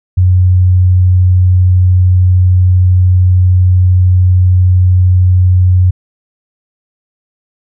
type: tone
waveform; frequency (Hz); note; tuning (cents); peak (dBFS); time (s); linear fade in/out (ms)
sine; 91.3; F#2; -23; -4; 0.17-5.91; 10
effects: none